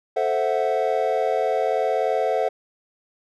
triangle chord, F# half-diminished seventh, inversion first, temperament equal, 440 / 523.3 / 659.3 / 740 Hz, A4 / C5 / E5 / F#5, 0 / 0 / 0 / 0 cents, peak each -23 dBFS, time 0.16-2.49 s, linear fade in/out 10 ms, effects none

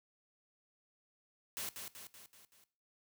white noise with echo, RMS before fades -41 dBFS, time 1.57-1.69 s, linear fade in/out 0 ms, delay 190 ms, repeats 5, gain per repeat -5 dB, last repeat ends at 2.64 s, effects noise-tail reverb RT60 0.4 s tail -17 dB re dry + high-pass 60 Hz 12 dB/octave

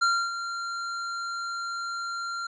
square tone with ADSR envelope, 1381 Hz, F6, 20 cents flat, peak -20 dBFS, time 0.01-2.47 s, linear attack 15 ms, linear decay 280 ms, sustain -11 dB, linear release 6 ms, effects resampled to 16000 Hz

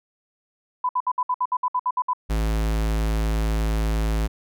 sine tone bursts, 1000 Hz, B5, 21 cents sharp, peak -19 dBFS, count 12, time 0.84-2.134 s, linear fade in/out 5 ms, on 51 ms, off 62 ms
square tone, 54.2 Hz, A1, 25 cents flat, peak -21 dBFS, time 2.29-4.28 s, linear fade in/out 20 ms
effects none

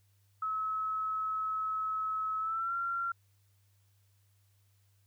sine tone with pitch glide, 1290 to 1374.6 Hz, E6 to F6, -38 to -28 cents, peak -31 dBFS, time 0.42-3.12 s, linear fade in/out 5 ms, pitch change +110 cents, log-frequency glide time 2.39-2.74 s, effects added 99 Hz sine -66 dBFS peak until 5.06 s + white hiss -75 dBFS RMS until 5.06 s

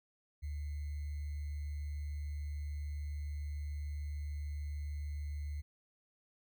sine tone with sample-and-hold, 73.42 Hz, D2, in tune, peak -37 dBFS, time 0.42-5.62 s, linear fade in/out 20 ms, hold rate 2100 Hz, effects none

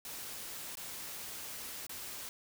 white noise with dropouts, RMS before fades -44 dBFS, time 0.05-2.29 s, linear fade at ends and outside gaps 1 ms, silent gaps 0.754-0.771 / 1.867-1.894 s, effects none

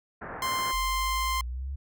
white low-pass noise, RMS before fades -39 dBFS, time 0.21-0.72 s, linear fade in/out 10 ms, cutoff 1800 Hz, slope 48 dB/octave
sawtooth tone, 1046.5 Hz, C6, in tune, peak -23 dBFS, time 0.42-1.41 s, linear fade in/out 2 ms
sine exponential sweep, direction up, 41.2 to 70.4 Hz, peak -31 dBFS, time 0.73-1.76 s, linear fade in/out 10 ms
effects none

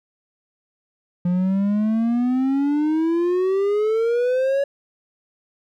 triangle exponential sweep, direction up, 174.9 to 564 Hz, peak -15 dBFS, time 1.25-4.64 s, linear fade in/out 5 ms, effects none

